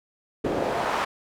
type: noise with band-pass filter sweep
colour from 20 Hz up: pink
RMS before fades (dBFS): -26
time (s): 0.44-1.05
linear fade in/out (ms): 10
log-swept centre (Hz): 350 to 1200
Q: 1.4
effects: none